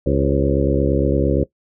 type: harmonic tone with a mistuned harmonic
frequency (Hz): 68.7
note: C#2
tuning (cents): -15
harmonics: 1 / 2 / 3 / 4 / 5 / 6 / 7 / 8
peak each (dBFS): -21 / -21 / -26 / -22 / -22 / -24 / -24 / -24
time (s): 0.06-1.44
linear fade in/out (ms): 5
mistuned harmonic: 7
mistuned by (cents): +57
effects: noise-tail reverb RT60 0.1 s tail -19 dB re dry